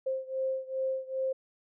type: beating tone pair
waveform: sine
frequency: 526 / 528.5 Hz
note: C5 / C5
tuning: +9 / +17 cents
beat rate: 2.5 Hz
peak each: -32 / -34 dBFS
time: 0.06-1.33 s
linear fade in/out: 10 ms
effects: none